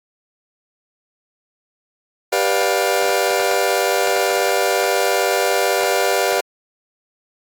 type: chord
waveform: sawtooth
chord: G dominant seventh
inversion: none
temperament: just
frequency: 392 / 490 / 588 / 705.6 Hz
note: G4 / B4 / D5 / F5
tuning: 0 / -14 / +2 / +18 cents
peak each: -17 dBFS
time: 2.32-6.41 s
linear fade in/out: 10 ms
effects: AAC 64 kbps